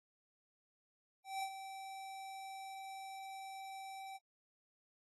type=tone with ADSR envelope; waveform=square; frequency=774 Hz; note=G5; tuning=22 cents flat; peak=-37 dBFS; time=1.24-4.19 s; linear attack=180 ms; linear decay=64 ms; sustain=-10 dB; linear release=39 ms; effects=AAC 32 kbps